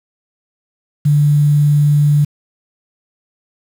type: tone with quantisation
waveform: sine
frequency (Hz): 146.83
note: D3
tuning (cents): 0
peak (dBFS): -8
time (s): 1.05-2.25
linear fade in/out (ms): 10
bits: 6
effects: none